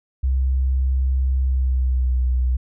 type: tone with pitch glide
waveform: sine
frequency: 65.41 to 62.75 Hz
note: C2 to B1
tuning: 0 to +28 cents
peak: -16 dBFS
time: 0.23-2.57 s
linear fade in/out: 10 ms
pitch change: -72 cents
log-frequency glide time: 1.42-2.19 s
effects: none